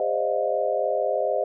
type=tone cluster; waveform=sine; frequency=407.1 / 520 / 583 / 627 / 710 Hz; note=G#4 / C5 / D5 / D#5 / F5; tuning=-35 / -11 / -13 / +13 / +28 cents; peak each=-30 / -26 / -33 / -25 / -29 dBFS; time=0-1.44 s; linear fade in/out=2 ms; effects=none